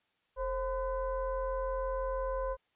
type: tone with frequency modulation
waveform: sine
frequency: 530 Hz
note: C5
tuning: 22 cents sharp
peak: -31 dBFS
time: 0.36-2.57 s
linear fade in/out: 50 ms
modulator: 487 Hz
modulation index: 0.97
effects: white hiss -75 dBFS RMS until 2.75 s + resampled to 8000 Hz